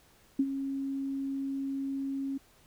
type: tone with ADSR envelope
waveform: sine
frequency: 272.8 Hz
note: C#4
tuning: 28 cents flat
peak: -21 dBFS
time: 0.39-2.38 s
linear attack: 6 ms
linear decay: 53 ms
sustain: -10 dB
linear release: 10 ms
effects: pink hiss -62 dBFS RMS until 2.66 s